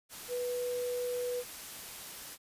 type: tone in noise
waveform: sine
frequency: 491.5 Hz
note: B4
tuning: 8 cents flat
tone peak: -32 dBFS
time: 0.28-1.44 s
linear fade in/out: 50 ms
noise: white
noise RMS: -45 dBFS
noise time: 0.09-2.38 s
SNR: +10 dB
effects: resampled to 32000 Hz